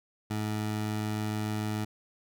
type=tone; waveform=20% pulse; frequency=106.9 Hz; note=A2; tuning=49 cents flat; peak=-25 dBFS; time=0.3-1.85 s; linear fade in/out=10 ms; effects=none

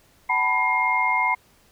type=tone cluster; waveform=sine; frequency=751 / 887 / 989 / 2127 Hz; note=F#5 / A5 / B5 / C7; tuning=+26 / +14 / +2 / +28 cents; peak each=-29 / -28 / -22 / -22 dBFS; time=0.29-1.35 s; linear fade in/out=10 ms; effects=pink hiss -58 dBFS RMS until 1.71 s

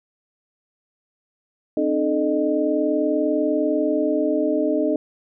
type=tone cluster; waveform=sine; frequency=265 / 305.2 / 433.8 / 613 Hz; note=C4 / D#4 / A4 / D#5; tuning=+22 / -33 / -25 / -26 cents; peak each=-26 / -21 / -25 / -23 dBFS; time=1.77-4.96 s; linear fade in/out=2 ms; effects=none

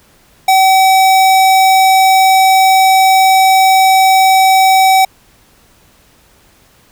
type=tone; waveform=square; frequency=763 Hz; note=G5; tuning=47 cents flat; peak=-6 dBFS; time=0.48-5.05 s; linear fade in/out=5 ms; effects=pink hiss -48 dBFS RMS until 6.91 s

